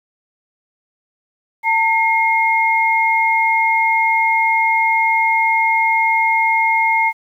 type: tone pair together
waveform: sine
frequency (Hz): 900 / 2141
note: A5 / C7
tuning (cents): +39 / +39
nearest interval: octave + minor third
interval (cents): 1500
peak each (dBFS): -15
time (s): 1.63-7.13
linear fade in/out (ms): 50
effects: 8-bit

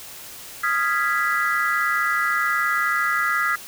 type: chord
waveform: sine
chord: F half-diminished seventh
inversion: third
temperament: equal with one note detuned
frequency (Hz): 1244.5 / 1383.3 / 1661.2 / 1975.5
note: Eb6 / F6 / Ab6 / Cb7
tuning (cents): 0 / -17 / 0 / 0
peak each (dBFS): -24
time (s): 0.63-3.56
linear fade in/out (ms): 10
effects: tanh soft clip ceiling -9 dBFS + white hiss -39 dBFS RMS until 3.67 s

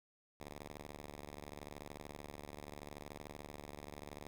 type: ring-modulated tone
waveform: 5% pulse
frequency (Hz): 73.2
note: D2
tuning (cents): -5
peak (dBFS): -34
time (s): 0.4-4.27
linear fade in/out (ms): 0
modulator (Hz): 47
effects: none

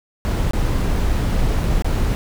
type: noise with dropouts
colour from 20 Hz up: brown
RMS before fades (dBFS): -18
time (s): 0.25-2.15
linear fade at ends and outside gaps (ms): 0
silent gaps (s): 0.509-0.534 / 1.091-1.095 / 1.635-1.641 / 1.822-1.845
effects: none

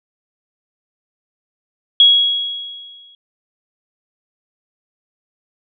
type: tone with exponential decay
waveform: sine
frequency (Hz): 3322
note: G#7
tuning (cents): 0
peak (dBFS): -4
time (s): 2-3.15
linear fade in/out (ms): 2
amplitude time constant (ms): 250
effects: none

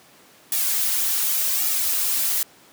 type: noise with flanger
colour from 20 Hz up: blue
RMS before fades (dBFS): -22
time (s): 0.52-2.43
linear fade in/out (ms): 2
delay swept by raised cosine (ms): 1.9 to 4.8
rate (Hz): 0.88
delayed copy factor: -0.9
effects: pink hiss -51 dBFS RMS until 2.72 s + high-pass 200 Hz 12 dB/octave

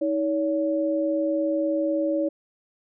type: tone pair together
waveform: sine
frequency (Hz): 317.7 / 566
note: D#4 / C#5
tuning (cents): +36 / +36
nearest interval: minor seventh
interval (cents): 1000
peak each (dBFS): -24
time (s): 0.01-2.29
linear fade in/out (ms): 10
effects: none

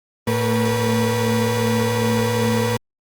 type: tone cluster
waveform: 35% pulse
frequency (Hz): 111.5 / 225.6 / 485.9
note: A2 / A3 / B4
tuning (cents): +23 / +44 / -28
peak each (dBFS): -20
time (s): 0.27-2.77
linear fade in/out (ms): 5
effects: Opus 32 kbps

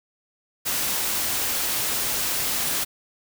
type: noise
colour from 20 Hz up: white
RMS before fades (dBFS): -25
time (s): 0.65-2.85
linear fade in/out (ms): 20
effects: none

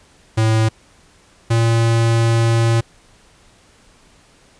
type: tone pair in turn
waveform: square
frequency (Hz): 110.9 / 115.11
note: A2 / A#2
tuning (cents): +14 / -21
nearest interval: minor second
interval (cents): 65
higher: second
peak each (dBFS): -13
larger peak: neither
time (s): 0.37-0.69 / 1.5-2.81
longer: second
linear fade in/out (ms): 10
effects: pink hiss -51 dBFS RMS until 4.59 s + resampled to 22050 Hz

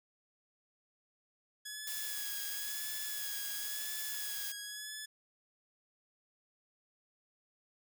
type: tone with vibrato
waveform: 10% pulse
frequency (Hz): 1685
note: G#6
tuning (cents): +25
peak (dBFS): -33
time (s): 1.65-5.06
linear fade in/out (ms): 10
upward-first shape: sine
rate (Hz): 0.97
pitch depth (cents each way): 39
type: noise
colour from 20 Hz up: blue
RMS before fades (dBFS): -41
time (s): 1.87-4.52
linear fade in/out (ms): 2
effects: none

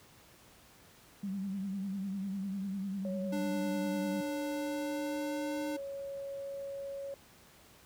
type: tone with vibrato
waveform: sine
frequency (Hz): 194.9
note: G3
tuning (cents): -10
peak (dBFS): -34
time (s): 1.23-4.21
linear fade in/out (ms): 5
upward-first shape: triangle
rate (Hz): 10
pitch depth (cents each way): 79
type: tone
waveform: sine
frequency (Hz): 554.4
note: C#5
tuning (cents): 0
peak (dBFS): -38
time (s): 3.05-7.14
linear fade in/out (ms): 0
type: tone with pitch glide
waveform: square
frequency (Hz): 295.7 to 300.5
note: D4 to D4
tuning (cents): +12 to +40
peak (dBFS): -36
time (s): 3.32-5.77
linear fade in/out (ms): 10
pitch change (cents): +28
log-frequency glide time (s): 4.25-5.52
effects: pink hiss -59 dBFS RMS until 7.85 s + high-pass 60 Hz 12 dB/octave

